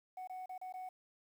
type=tone with dropouts; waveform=sine; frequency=742 Hz; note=F#5; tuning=5 cents sharp; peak=-40 dBFS; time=0.17-0.89 s; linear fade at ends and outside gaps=5 ms; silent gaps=0.274-0.296 / 0.459-0.493 / 0.579-0.614 / 0.725-0.739 s; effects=tanh soft clip ceiling -41 dBFS + 11-bit